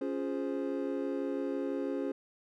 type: chord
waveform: triangle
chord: Db major seventh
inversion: none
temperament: equal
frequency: 277.2 / 349.2 / 415.3 / 523.3 Hz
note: Db4 / F4 / Ab4 / C5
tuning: 0 / 0 / 0 / 0 cents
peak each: -33 / -37 / -36 / -37 dBFS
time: 0.01-2.12 s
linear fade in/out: 5 ms
effects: none